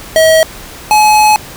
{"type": "tone pair in turn", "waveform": "square", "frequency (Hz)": [640, 850.6], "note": ["D#5", "G#5"], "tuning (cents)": [49, 41], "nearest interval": "perfect fourth", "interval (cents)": 492, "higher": "second", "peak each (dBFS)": -5, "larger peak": "neither", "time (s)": [[0.16, 0.43], [0.91, 1.36]], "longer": "second", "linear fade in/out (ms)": 0, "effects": ["pink hiss -30 dBFS RMS until 1.56 s"]}